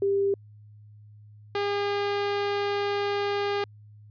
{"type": "tone pair in turn", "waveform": ["sine", "sawtooth"], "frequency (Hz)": [396.5, 405.3], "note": ["G4", "G#4"], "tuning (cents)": [20, -42], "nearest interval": "unison", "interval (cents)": 38, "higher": "second", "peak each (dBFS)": -21, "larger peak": "neither", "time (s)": [[0.02, 0.34], [1.55, 3.64]], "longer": "second", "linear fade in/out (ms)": 2, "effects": ["added 105 Hz sine -47 dBFS peak until 4.1 s", "resampled to 11025 Hz"]}